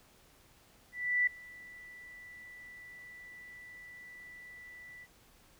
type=tone with ADSR envelope; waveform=sine; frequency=1972 Hz; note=B6; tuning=3 cents flat; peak=-24 dBFS; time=0.92-5.07 s; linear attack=350 ms; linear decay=4 ms; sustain=-24 dB; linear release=42 ms; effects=pink hiss -63 dBFS RMS until 5.59 s